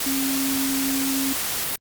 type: tone in noise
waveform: sine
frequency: 270 Hz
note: C#4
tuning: 45 cents flat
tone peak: -23 dBFS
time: 0.06-1.33 s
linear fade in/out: 5 ms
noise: white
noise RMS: -26 dBFS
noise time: 0-1.76 s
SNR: 0 dB
effects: Opus 48 kbps